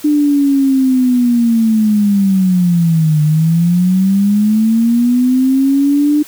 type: linear two-way sweep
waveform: sine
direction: down then up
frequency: 300 to 150 to 300 Hz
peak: -8 dBFS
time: 0.04-6.23 s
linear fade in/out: 10 ms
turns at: 3.22 s
effects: white hiss -36 dBFS RMS until 6.27 s